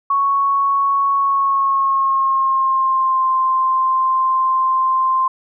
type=tone with pitch glide; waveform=sine; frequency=1108.7 to 1046.5 Hz; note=C#6 to C6; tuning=0 to 0 cents; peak=-13 dBFS; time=0.1-5.28 s; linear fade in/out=5 ms; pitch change=-100 cents; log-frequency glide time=1.16-3.29 s; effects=none